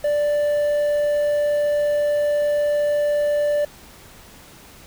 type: tone with quantisation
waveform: triangle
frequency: 587.3 Hz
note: D5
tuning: in tune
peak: -15 dBFS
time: 0.04-3.65 s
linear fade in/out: 5 ms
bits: 7
effects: pink hiss -45 dBFS RMS until 4.86 s